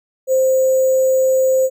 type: tone with sample-and-hold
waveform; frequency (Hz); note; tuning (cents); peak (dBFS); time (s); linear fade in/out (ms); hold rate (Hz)
sine; 523.3; C5; 0; -11; 0.27-1.7; 50; 7350
effects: none